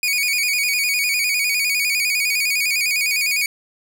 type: tone with vibrato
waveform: sawtooth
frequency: 2351 Hz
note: D7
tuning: 1 cent sharp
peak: -14 dBFS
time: 0.03-3.46 s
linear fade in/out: 2 ms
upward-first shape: square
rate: 9.9 Hz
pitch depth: 77 cents each way
effects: 7-bit